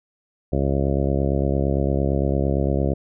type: harmonic tone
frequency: 68.8 Hz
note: C#2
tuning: 12 cents flat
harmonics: 1 / 2 / 3 / 4 / 5 / 6 / 7 / 8 / 9 / 10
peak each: -23 / -24 / -27 / -29 / -28 / -29 / -34 / -29 / -32 / -36 dBFS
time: 0.52-2.94 s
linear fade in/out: 10 ms
effects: none